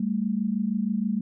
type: tone pair together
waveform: sine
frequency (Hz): 197.67 / 224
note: G3 / A3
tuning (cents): +15 / +31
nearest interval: major second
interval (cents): 216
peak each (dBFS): -26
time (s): 0-1.21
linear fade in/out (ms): 5
effects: none